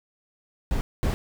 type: noise bursts at uneven times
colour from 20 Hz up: brown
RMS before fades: -24 dBFS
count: 2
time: 0.71-0.81 / 1.03-1.14 s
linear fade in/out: 0 ms
effects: none